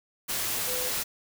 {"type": "tone in noise", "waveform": "sine", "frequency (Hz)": 502, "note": "B4", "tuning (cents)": 28, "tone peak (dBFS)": -35, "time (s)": [0.67, 0.9], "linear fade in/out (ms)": 20, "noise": "white", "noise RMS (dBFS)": -30, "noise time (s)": [0.28, 1.04], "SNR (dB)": -8, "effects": []}